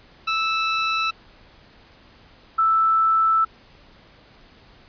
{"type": "tone pair in turn", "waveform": ["20% pulse", "sine"], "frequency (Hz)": [1315, 1319.6], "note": ["E6", "E6"], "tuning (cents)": [-5, 1], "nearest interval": "unison", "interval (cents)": 6, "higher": "second", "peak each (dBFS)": -15, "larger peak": "neither", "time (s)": [[0.27, 1.11], [2.58, 3.45]], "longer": "second", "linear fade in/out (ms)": 10, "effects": ["pink hiss -51 dBFS RMS until 4.88 s", "resampled to 11025 Hz"]}